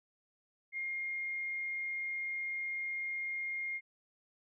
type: tone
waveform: sine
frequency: 2128 Hz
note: C7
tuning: 29 cents sharp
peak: -35 dBFS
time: 0.72-3.81 s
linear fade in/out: 50 ms
effects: none